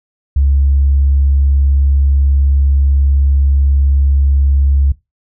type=tone; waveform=sine; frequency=69.3 Hz; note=C#2; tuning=in tune; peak=-7 dBFS; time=0.36-4.92 s; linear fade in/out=5 ms; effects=noise-tail reverb RT60 0.2 s tail -20 dB re dry + tanh soft clip ceiling -3 dBFS

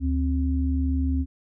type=tone pair together; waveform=sine; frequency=74 / 263.7 Hz; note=D2 / C4; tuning=+14 / +14 cents; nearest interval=octave + minor seventh; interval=2200 cents; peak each=-22 / -26 dBFS; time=0-1.26 s; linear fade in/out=50 ms; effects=none

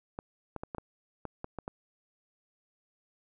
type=clicks; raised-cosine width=1 ms; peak=-23 dBFS; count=9; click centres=0.189 / 0.563 / 0.635 / 0.748 / 0.783 / 1.253 / 1.444 / 1.587 / 1.679 s; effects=none

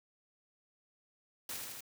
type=noise with echo; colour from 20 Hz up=white; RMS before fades=-41 dBFS; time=1.49-1.57 s; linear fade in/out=2 ms; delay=79 ms; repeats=3; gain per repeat=-2 dB; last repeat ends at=1.807 s; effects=none

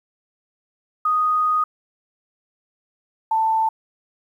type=tone pair in turn; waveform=sine; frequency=1243 / 887.1 Hz; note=D#6 / A5; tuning=-2 / +14 cents; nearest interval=tritone; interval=584 cents; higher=first; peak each=-16 dBFS; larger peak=neither; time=1.05-1.64 / 3.31-3.69 s; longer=first; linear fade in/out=5 ms; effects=9-bit

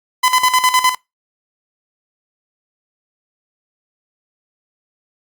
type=tone with tremolo; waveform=sawtooth; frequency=1012 Hz; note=B5; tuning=42 cents sharp; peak=-6 dBFS; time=0.23-0.95 s; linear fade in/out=10 ms; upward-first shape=square; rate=9.8 Hz; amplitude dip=70%; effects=noise-tail reverb RT60 0.2 s tail -22 dB re dry + Opus 48 kbps

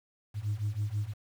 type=beating tone pair; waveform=sine; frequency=101.1 / 107.3 Hz; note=G#2 / A2; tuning=-46 / -43 cents; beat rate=6.2 Hz; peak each=-32 / -31 dBFS; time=0.34-1.14 s; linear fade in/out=50 ms; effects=tanh soft clip ceiling -25 dBFS + 9-bit

